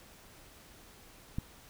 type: click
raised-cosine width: 5 ms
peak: -21 dBFS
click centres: 1.385 s
effects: pink hiss -56 dBFS RMS until 1.69 s